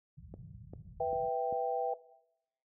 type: low-pass noise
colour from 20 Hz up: pink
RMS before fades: -49 dBFS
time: 0.17-1.29 s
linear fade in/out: 10 ms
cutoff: 190 Hz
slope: 96 dB/octave
type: click train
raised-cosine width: 2 ms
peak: -32 dBFS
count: 4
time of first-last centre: 0.34-1.526 s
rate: 2.53 Hz
type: chord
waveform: sine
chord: E minor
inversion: second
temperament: equal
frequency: 493.9 / 659.3 / 784 Hz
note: B4 / E5 / G5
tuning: 0 / 0 / 0 cents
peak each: -34 / -35 / -34 dBFS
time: 1-1.94 s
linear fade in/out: 5 ms
effects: noise-tail reverb RT60 0.8 s tail -18 dB re dry + high-pass 60 Hz 12 dB/octave